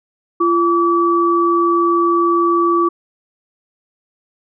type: tone pair together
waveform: sine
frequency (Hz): 342.7 / 1149.4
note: F4 / D6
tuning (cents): -33 / -38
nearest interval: octave + major sixth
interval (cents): 2095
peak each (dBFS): -14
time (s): 0.4-2.89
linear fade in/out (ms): 10
effects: none